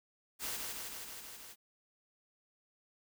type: noise with echo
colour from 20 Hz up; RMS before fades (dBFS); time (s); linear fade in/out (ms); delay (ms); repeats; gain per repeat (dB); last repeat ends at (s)
white; -39; 0.39-0.6; 50; 160; 6; -2; 1.56
effects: none